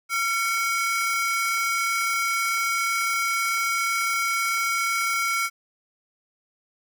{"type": "ring-modulated tone", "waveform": "45% pulse", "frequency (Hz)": 1801, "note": "A6", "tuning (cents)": 40, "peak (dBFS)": -19, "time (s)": [0.09, 5.5], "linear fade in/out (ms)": 50, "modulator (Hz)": 433, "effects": []}